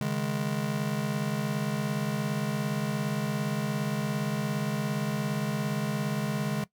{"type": "chord", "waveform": "square", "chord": "C# suspended second", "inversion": "none", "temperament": "just", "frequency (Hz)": [138.59, 155.92, 207.9], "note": ["C#3", "D#3", "G#3"], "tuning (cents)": [0, 4, 2], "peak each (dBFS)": [-33, -34, -32], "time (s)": [0.01, 6.64], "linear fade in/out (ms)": 2, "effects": ["noise-tail reverb RT60 0.1 s tail -18 dB re dry"]}